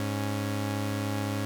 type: tone pair together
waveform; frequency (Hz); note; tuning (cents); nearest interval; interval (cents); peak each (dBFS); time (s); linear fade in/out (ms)
sawtooth; 103.5 / 276.7; G#2 / C#4; -5 / -3; octave + perfect fourth; 1702; -26 / -29; 0-1.45; 0
effects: none